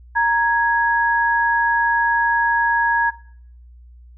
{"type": "tone pair together", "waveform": "sine", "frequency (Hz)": [932.3, 1661.2], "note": ["A#5", "G#6"], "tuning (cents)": [0, 0], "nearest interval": "minor seventh", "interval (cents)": 1000, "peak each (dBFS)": -17, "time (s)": [0.15, 3.11], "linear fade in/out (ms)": 20, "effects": ["noise-tail reverb RT60 0.6 s tail -20 dB re dry", "added 60 Hz sine -41 dBFS peak until 4.17 s"]}